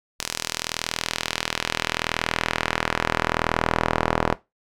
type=tone with band-pass filter sweep; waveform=sawtooth; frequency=40.74 Hz; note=E1; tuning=20 cents flat; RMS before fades=-26 dBFS; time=0.19-4.35 s; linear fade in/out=10 ms; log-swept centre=6400 to 900 Hz; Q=0.85; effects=noise-tail reverb RT60 0.2 s tail -17 dB re dry